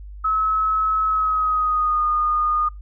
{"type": "tone with pitch glide", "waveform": "sine", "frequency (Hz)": [1290, 1225.4], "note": ["E6", "D#6"], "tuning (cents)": [-38, -27], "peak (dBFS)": -17, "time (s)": [0.24, 2.69], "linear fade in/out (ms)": 10, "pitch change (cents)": -89, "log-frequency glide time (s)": [1.06, 2.04], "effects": ["noise-tail reverb RT60 0.2 s tail -24 dB re dry", "added 50 Hz sine -34 dBFS peak until 2.81 s"]}